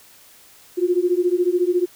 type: beating tone pair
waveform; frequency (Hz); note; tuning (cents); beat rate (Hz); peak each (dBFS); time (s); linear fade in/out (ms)
sine; 349.5 / 363.5; F4 / F#4; +1 / -31; 14; -19; 0.77-1.86; 20
effects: white hiss -49 dBFS RMS until 1.95 s